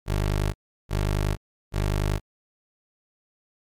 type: tone bursts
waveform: 20% pulse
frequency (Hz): 50.5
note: G#1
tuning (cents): -48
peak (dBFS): -17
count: 3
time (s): 0.06-2.2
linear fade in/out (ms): 50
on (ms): 480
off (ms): 350
effects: MP3 96 kbps